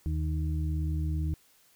harmonic tone, 77.78 Hz, D#2, in tune, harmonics 1 / 2 / 4, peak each -28 / -34 / -40 dBFS, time 0.06-1.34 s, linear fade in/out 0 ms, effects white hiss -63 dBFS RMS until 1.75 s

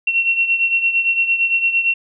sine beating tone pair, 2722 / 2730.8 Hz, F7 / F7, -45 / -40 cents, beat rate 8.8 Hz, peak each -15 / -21 dBFS, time 0.07-1.94 s, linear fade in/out 5 ms, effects none

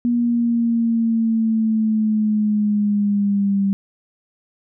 sine linear sweep, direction down, 240 to 196.2 Hz, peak -15 dBFS, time 0.05-3.73 s, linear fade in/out 0 ms, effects none

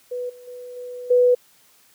sine tone with level steps, 493.9 Hz, B4, in tune, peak -25 / -41 / -34 / -31 / -12 dBFS, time 0.11-1.35 s, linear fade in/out 10 ms, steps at 0.29 / 0.47 / 0.76 / 1.1 s, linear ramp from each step 10 ms, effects white hiss -56 dBFS RMS until 1.94 s + high-pass 80 Hz 12 dB/octave

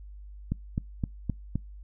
click train, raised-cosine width 5 ms, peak -15 dBFS, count 5, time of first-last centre 0.52-1.556 s, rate 3.86 Hz, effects noise-tail reverb RT60 0.2 s tail -26 dB re dry + added 50 Hz sine -42 dBFS peak until 1.83 s

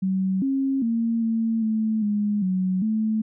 sine tone with pitch steps, 189.6 / 270.2 / 229.5 / 225.8 / 219 / 207.4 / 186 / 218.2 Hz, F#3 / C#4 / A#3 / A3 / A3 / G#3 / F#3 / A3, +43 / -44 / -27 / +45 / -8 / -2 / +9 / -14 cents, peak -20 dBFS, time 0.02-3.22 s, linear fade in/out 10 ms, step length 400 ms, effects none

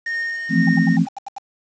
triangle tone with tremolo, 1843 Hz, A#6, 20 cents flat, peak -19 dBFS, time 0.06-0.97 s, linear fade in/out 5 ms, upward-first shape sine, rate 2 Hz, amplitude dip 40%
sine chord, F major seventh, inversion third, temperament equal, 164.81 / 174.61 / 220 / 261.6 Hz, E3 / F3 / A3 / C4, 0 / 0 / 0 / 0 cents, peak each -19 dBFS, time 0.49-1.07 s, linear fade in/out 50 ms
sine tone bursts, 798 Hz, G5, 31 cents sharp, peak -26 dBFS, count 8, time 0.67-1.384 s, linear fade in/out 5 ms, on 21 ms, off 78 ms
effects resampled to 16000 Hz + 7-bit

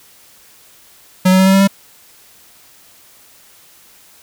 square tone with pitch steps, 185 / 187.26 / 189.54 / 191.86 / 194.2 / 196.57 Hz, F#3 / F#3 / F#3 / G3 / G3 / G3, 0 / +21 / +42 / -37 / -16 / +5 cents, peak -8 dBFS, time 1.25-1.676 s, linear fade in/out 10 ms, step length 71 ms, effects white hiss -46 dBFS RMS until 4.22 s

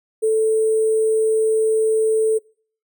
sine tone with sample-and-hold, 440 Hz, A4, in tune, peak -14 dBFS, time 0.22-2.39 s, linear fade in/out 20 ms, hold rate 8820 Hz, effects noise-tail reverb RT60 0.5 s tail -25 dB re dry

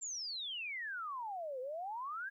sine exponential two-way sweep, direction down then up, 7459 to 493.9 to 1667 Hz, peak -39 dBFS, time 0.01-2.3 s, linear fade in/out 20 ms, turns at 1.6 s, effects 13-bit

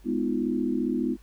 sine chord, F half-diminished seventh, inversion first, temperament just, 209.5 / 251.4 / 314.3 / 349.2 Hz, Ab3 / Cb4 / Eb4 / F4, +15 / +31 / +18 / 0 cents, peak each -31 / -27 / -30 / -31 dBFS, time 0.04-1.17 s, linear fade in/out 50 ms, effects added 50 Hz sine -49 dBFS peak until 1.22 s + pink hiss -61 dBFS RMS until 1.22 s

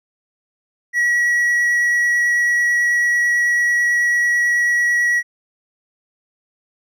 triangle tone with vibrato, 1923 Hz, B6, 47 cents flat, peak -12 dBFS, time 0.93-5.23 s, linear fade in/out 50 ms, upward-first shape triangle, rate 9.1 Hz, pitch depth 9 cents each way, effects none

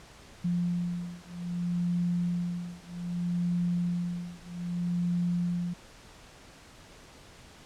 sine beating tone pair, 174.61 / 175.24 Hz, F3 / F3, 0 / +6 cents, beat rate 0.63 Hz, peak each -31 dBFS, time 0.44-5.74 s, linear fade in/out 10 ms, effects pink hiss -52 dBFS RMS until 7.65 s + low-pass 8000 Hz 12 dB/octave

